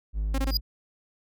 triangle tone, 51.91 Hz, G#1, in tune, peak -23 dBFS, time 0.13-0.61 s, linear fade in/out 50 ms
sawtooth tone bursts, 268.7 Hz, C4, 46 cents sharp, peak -24 dBFS, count 3, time 0.34-0.51 s, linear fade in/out 5 ms, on 42 ms, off 22 ms
square tone with exponential growth, 4889 Hz, D#8, 31 cents flat, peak -20 dBFS, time 0.45-0.57 s, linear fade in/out 2 ms, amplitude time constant 24 ms
effects none

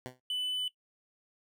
10% pulse tone with exponential decay, 126.9 Hz, B2, 47 cents sharp, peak -28 dBFS, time 0.06-0.2 s, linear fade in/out 0 ms, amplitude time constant 29 ms
triangle tone, 2999 Hz, F#7, 23 cents sharp, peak -29 dBFS, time 0.3-0.68 s, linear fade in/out 2 ms
effects noise-tail reverb RT60 0.1 s tail -18 dB re dry

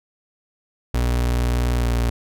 35% pulse tone with pitch glide, 60.5 to 59.22 Hz, B1 to A#1, -35 to +28 cents, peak -16 dBFS, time 0.94-2.1 s, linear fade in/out 5 ms, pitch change -37 cents, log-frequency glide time 1.78-1.86 s, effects none

